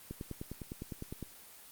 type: click train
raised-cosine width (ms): 3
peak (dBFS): -27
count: 12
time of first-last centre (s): 0.11-1.227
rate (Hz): 9.85
effects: white hiss -54 dBFS RMS until 1.71 s + Opus 24 kbps